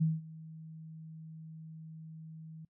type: tone with ADSR envelope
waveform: sine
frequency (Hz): 159.5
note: D#3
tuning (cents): +43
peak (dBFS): -24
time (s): 0-2.65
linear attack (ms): 19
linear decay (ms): 190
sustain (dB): -21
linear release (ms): 4
effects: noise-tail reverb RT60 0.1 s tail -24 dB re dry